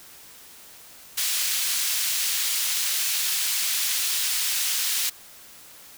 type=high-pass noise; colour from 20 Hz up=pink; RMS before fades=-25 dBFS; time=1.17-5.1 s; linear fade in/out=10 ms; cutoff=3200 Hz; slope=12 dB/octave; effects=white hiss -47 dBFS RMS until 5.97 s